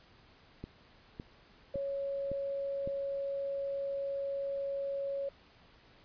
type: click train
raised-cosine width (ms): 3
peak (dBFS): -28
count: 5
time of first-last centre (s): 0.64-2.875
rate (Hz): 1.79
type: tone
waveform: sine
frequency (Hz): 554.4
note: C#5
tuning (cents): 0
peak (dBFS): -33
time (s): 1.74-5.29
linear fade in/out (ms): 5
effects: pink hiss -61 dBFS RMS until 6.04 s + resampled to 11025 Hz